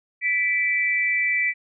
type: tone pair together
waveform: sine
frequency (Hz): 1975.5 / 2325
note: B6 / D7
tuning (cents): 0 / -18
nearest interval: minor third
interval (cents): 282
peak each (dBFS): -22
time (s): 0.21-1.54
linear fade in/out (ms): 50
effects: none